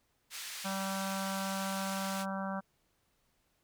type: band-pass noise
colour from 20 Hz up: pink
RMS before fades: -43 dBFS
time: 0.3-2.26 s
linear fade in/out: 50 ms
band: 2100 to 12000 Hz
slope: 12 dB/octave
type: harmonic tone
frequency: 193.4 Hz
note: G3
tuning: 23 cents flat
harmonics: 1 / 3 / 4 / 5 / 6 / 7 / 8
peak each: -37 / -42 / -43 / -44 / -45 / -45 / -46 dBFS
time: 0.64-2.61 s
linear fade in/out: 20 ms
effects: pink hiss -75 dBFS RMS until 3.63 s